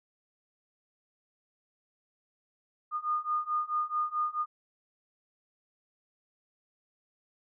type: beating tone pair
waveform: sine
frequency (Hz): 1220 / 1224.6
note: D#6 / D#6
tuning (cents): -34 / -28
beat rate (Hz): 4.6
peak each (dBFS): -32 / -31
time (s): 2.91-4.46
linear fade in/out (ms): 50
effects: none